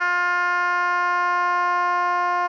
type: tone with band-pass filter sweep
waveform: 10% pulse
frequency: 353.9 Hz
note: F4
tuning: 23 cents sharp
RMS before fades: -21 dBFS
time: 0-2.48 s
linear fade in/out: 20 ms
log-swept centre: 1400 to 920 Hz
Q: 2.7
effects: resampled to 16000 Hz